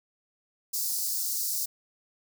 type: high-pass noise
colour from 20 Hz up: white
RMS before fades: -30 dBFS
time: 0.73-1.66 s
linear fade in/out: 10 ms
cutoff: 4500 Hz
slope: 48 dB/octave
effects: none